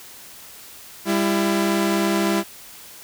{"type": "tone pair together", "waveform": "sawtooth", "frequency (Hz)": [199.5, 335.5], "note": ["G3", "E4"], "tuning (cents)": [31, 31], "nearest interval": "major sixth", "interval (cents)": 900, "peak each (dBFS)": -17, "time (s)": [1.05, 2.44], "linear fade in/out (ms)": 50, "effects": ["white hiss -42 dBFS RMS until 3.03 s"]}